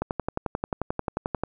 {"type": "click train", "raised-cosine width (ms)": 1, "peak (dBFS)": -12, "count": 17, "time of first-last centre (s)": [0.02, 1.436], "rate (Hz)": 11.3, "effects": []}